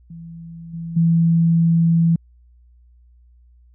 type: tone with level steps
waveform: sine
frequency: 166.4 Hz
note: E3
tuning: 17 cents sharp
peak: -33 / -26 / -12 dBFS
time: 0.1-2.16 s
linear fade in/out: 5 ms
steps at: 0.73 / 0.96 s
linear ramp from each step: 10 ms
effects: added 60 Hz sine -48 dBFS peak until 3.74 s